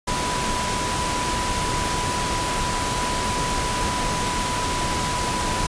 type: tone in noise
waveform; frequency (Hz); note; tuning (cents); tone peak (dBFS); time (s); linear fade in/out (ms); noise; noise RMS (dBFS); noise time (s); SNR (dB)
sine; 987.8; B5; 0; -26; 0.07-5.67; 10; pink; -25; 0.07-5.67; -4
effects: resampled to 22050 Hz